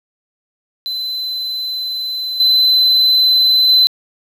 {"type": "tone with level steps", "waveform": "triangle", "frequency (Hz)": 4039, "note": "B7", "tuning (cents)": 38, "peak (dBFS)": [-18, -7, -5], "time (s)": [0.86, 3.87], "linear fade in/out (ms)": 0, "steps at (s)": [2.4, 3.69], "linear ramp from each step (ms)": 2, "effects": ["tanh soft clip ceiling -2 dBFS", "7-bit"]}